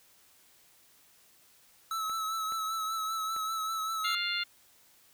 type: tone with vibrato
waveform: square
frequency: 1304 Hz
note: E6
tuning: 19 cents flat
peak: -32 dBFS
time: 1.91-4.15 s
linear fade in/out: 2 ms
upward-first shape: triangle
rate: 5.1 Hz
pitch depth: 37 cents each way
type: clicks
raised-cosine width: 0.5 ms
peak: -32 dBFS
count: 3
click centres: 2.097 / 2.522 / 3.364 s
type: harmonic tone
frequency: 700 Hz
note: F5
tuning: 4 cents sharp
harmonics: 2 / 3 / 4 / 5 / 6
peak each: -36 / -36 / -36 / -36 / -36 dBFS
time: 4.04-4.44 s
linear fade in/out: 10 ms
effects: white hiss -62 dBFS RMS until 5.13 s